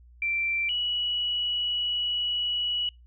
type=tone pair in turn; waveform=sine; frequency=2349 / 2932 Hz; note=D7 / F#7; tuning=0 / -16 cents; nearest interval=major third; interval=384 cents; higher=second; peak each=-25 dBFS; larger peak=neither; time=0.22-0.69 / 0.69-2.89 s; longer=second; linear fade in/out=2 ms; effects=noise-tail reverb RT60 0.2 s tail -25 dB re dry + added 60 Hz sine -50 dBFS peak until 3.06 s